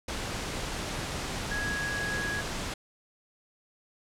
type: tone in noise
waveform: sine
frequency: 1661.2 Hz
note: G#6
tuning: in tune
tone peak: -31 dBFS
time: 1.51-2.41 s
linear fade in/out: 5 ms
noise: pink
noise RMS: -34 dBFS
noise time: 0.08-2.74 s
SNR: 0 dB
effects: low-pass 8000 Hz 12 dB/octave